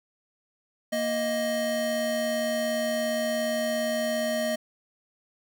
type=tone pair together; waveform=square; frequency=233.9 / 624.4 Hz; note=A#3 / D#5; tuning=+6 / +6 cents; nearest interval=octave + perfect fourth; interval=1700 cents; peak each=-32 / -27 dBFS; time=0.92-4.56 s; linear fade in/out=10 ms; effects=none